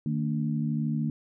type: tone cluster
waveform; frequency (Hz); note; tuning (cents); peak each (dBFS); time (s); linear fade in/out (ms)
sine; 153.7 / 226.7 / 288.6; D#3 / A#3 / D4; -21 / -48 / -30; -28 / -29 / -36; 0.06-1.1; 2
effects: none